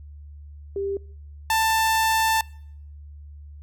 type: tone pair in turn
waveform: sine / sawtooth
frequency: 395.5 / 887.9 Hz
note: G4 / A5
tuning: +15 / +15 cents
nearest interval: octave + major second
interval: 1400 cents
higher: second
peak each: -24 / -15 dBFS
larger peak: second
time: 0.76-0.97 / 1.5-2.41 s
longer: second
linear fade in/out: 2 ms
effects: noise-tail reverb RT60 0.7 s tail -25 dB re dry + added 73 Hz sine -39 dBFS peak until 3.62 s